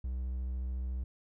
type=tone with vibrato; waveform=triangle; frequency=63.3 Hz; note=B1; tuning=43 cents sharp; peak=-31 dBFS; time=0.04-1.04 s; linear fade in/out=5 ms; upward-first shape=square; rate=14 Hz; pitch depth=16 cents each way; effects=none